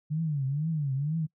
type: tone with vibrato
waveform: sine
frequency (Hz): 147.3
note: D3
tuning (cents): +6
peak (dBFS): -26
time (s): 0.1-1.27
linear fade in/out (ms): 20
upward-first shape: triangle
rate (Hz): 2.1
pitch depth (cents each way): 210
effects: noise-tail reverb RT60 0.1 s tail -25 dB re dry